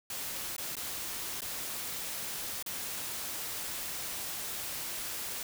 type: noise with dropouts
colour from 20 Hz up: white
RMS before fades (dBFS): -38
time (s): 0.1-5.43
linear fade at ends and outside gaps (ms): 2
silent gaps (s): 0.565-0.581 / 0.754-0.767 / 1.407-1.418 / 2.626-2.662
effects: none